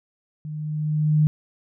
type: tone with level ramp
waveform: sine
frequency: 152.5 Hz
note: D#3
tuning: 34 cents flat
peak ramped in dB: -30 to -13 dBFS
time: 0.45-1.27 s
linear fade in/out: 0 ms
effects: none